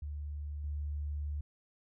sine tone with level steps, 73.5 Hz, D2, 2 cents sharp, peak -37 / -34 dBFS, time 0.02-1.41 s, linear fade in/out 5 ms, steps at 0.64 s, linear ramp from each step 2 ms, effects none

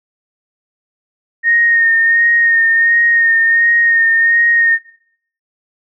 sine tone with vibrato, 1848 Hz, A#6, 16 cents flat, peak -8 dBFS, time 1.43-4.79 s, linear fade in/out 50 ms, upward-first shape sine, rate 1.4 Hz, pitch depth 22 cents each way, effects noise-tail reverb RT60 0.7 s tail -22 dB re dry

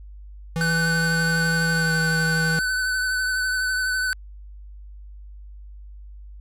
square tone with pitch glide, 164.81 to 161.89 Hz, E3 to E3, 0 to -31 cents, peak -23 dBFS, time 0.56-2.59 s, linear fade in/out 0 ms, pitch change -31 cents, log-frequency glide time 1.73-1.92 s
square tone with vibrato, 1509 Hz, F#6, 34 cents sharp, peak -22 dBFS, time 0.61-4.13 s, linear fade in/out 0 ms, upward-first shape triangle, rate 12 Hz, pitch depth 30 cents each way
effects added 50 Hz sine -38 dBFS peak until 6.4 s + low-pass 12000 Hz 12 dB/octave

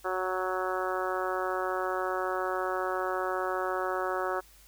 harmonic tone, 185.4 Hz, F#3, 4 cents sharp, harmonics 2 / 3 / 4 / 5 / 6 / 7 / 8 / 9, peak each -34 / -35 / -36 / -39 / -37 / -36 / -39 / -43 dBFS, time 0.04-4.41 s, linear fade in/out 20 ms, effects added 50 Hz sine -58 dBFS peak until 4.67 s + white hiss -58 dBFS RMS until 4.67 s

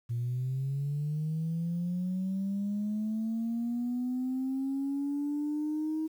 sine linear sweep, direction up, 116.5 to 317 Hz, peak -28 dBFS, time 0.09-6.08 s, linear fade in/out 20 ms, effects tanh soft clip ceiling -26 dBFS + 10-bit

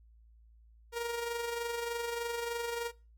sawtooth tone with amplitude modulation, 470 Hz, A#4, 14 cents sharp, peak -28 dBFS, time 0.92-2.92 s, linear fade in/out 50 ms, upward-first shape sine, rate 23.3 Hz, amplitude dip 45%, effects noise-tail reverb RT60 0.3 s tail -21 dB re dry + added 56 Hz sine -57 dBFS peak until 3.17 s

